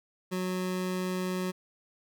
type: tone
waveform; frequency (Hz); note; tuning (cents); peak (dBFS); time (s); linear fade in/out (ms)
25% pulse; 183.8; F#3; -11; -26; 0.31-1.52; 20
effects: none